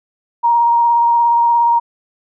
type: tone with vibrato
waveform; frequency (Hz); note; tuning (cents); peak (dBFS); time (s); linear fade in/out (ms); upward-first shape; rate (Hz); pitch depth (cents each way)
sine; 940; A#5; +14; -9; 0.43-1.8; 20; sine; 17; 14
effects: none